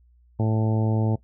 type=harmonic tone; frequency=110 Hz; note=A2; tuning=in tune; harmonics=1 / 2 / 3 / 4 / 5 / 6 / 7 / 8; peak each=-21 / -27 / -31 / -33 / -35 / -37 / -38 / -39 dBFS; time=0.39-1.16 s; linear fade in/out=10 ms; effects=noise-tail reverb RT60 0.1 s tail -19 dB re dry + added 60 Hz sine -54 dBFS peak until 1.23 s